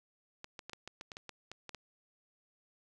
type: clicks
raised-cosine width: 0.2 ms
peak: -27 dBFS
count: 12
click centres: 0.444 / 0.592 / 0.696 / 0.733 / 0.876 / 1.011 / 1.118 / 1.169 / 1.293 / 1.516 / 1.693 / 1.747 s
effects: none